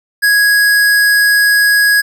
square tone, 1661.2 Hz, G#6, in tune, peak -8 dBFS, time 0.22-2.02 s, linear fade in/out 20 ms, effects none

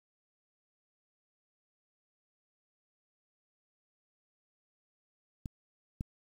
clicks, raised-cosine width 5 ms, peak -26 / -23 dBFS, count 2, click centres 5.458 / 6.009 s, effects 9-bit

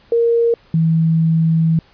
sine tone pair in turn, 466.2 / 162.46 Hz, A#4 / E3, 0 / -25 cents, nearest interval octave + tritone, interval 1825 cents, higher first, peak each -11 dBFS, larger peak neither, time 0.12-0.54 / 0.74-1.79 s, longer second, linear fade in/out 2 ms, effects pink hiss -51 dBFS RMS until 1.93 s + resampled to 11025 Hz

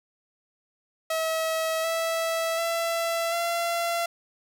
sawtooth tone with pitch steps, 644 / 656.4 / 669 / 681.9 Hz, E5 / E5 / E5 / F5, -41 / -8 / +25 / -42 cents, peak -21 dBFS, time 1.1-4.06 s, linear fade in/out 5 ms, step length 740 ms, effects none

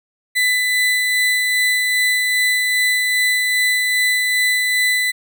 35% pulse tone with tremolo, 2000 Hz, B6, 21 cents sharp, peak -12 dBFS, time 0.35-5.12 s, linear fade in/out 20 ms, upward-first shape sine, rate 2.5 Hz, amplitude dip 25%, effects none

